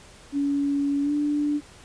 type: tone with pitch glide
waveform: sine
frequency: 282.9 to 293.6 Hz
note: C#4 to D4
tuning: +35 to 0 cents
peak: -21 dBFS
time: 0.32-1.61 s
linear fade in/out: 50 ms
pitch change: +65 cents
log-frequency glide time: 1.02-1.12 s
effects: pink hiss -49 dBFS RMS until 1.84 s + resampled to 22050 Hz